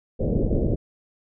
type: low-pass noise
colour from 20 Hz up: pink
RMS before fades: -22 dBFS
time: 0.19-0.76 s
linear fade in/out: 20 ms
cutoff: 570 Hz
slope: 48 dB/octave
effects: none